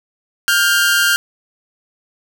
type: tone pair together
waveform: sawtooth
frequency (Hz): 1412.6 / 1582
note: F6 / G6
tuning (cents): +19 / +15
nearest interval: major second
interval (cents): 196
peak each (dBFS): -11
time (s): 0.48-1.16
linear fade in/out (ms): 0
effects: none